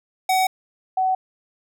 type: tone pair in turn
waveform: square / sine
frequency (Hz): 752 / 752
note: F#5 / F#5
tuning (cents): +28 / +28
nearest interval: unison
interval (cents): 0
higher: neither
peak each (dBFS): -17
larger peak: neither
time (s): 0.29-0.47 / 0.97-1.15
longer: neither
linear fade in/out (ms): 5
effects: none